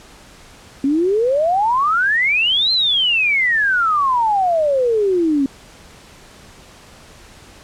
sine exponential two-way sweep, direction up then down, 265.7 to 4182 to 265.7 Hz, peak -13 dBFS, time 0.84-5.46 s, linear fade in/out 2 ms, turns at 2.72 s, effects pink hiss -43 dBFS RMS until 7.63 s + low-pass 9000 Hz 12 dB/octave

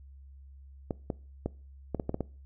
clicks, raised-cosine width 2 ms, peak -17 dBFS, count 8, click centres 0.908 / 1.102 / 1.46 / 1.947 / 1.998 / 2.094 / 2.144 / 2.207 s, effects noise-tail reverb RT60 0.4 s tail -23 dB re dry + added 68 Hz sine -48 dBFS peak until 2.45 s

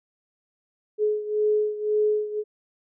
sine beating tone pair, 423.2 / 425.1 Hz, G#4 / G#4, +33 / +40 cents, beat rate 1.9 Hz, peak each -22 / -26 dBFS, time 0.98-2.44 s, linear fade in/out 50 ms, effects none

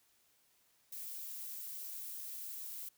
violet noise, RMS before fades -45 dBFS, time 0.92-2.89 s, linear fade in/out 5 ms, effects white hiss -72 dBFS RMS until 2.97 s

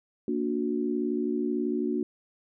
sine chord, Bb augmented, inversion none, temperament just, 233.1 / 291.4 / 364.2 Hz, Bb3 / D4 / F#4, 0 / -13 / -27 cents, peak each -30 dBFS, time 0.28-2.03 s, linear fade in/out 2 ms, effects none

